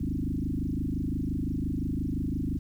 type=tone with frequency modulation; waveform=sine; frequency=169.5 Hz; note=E3; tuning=49 cents sharp; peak=-27 dBFS; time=0-2.59 s; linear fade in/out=10 ms; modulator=25.8 Hz; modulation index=5.1; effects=10-bit